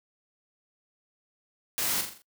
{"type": "noise with echo", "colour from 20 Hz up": "white", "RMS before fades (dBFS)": -29, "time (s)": [1.78, 2.01], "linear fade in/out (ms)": 0, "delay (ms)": 42, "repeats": 5, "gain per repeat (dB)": -6, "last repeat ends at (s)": 2.22, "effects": ["noise-tail reverb RT60 0.1 s tail -24 dB re dry", "high-pass 80 Hz 12 dB/octave"]}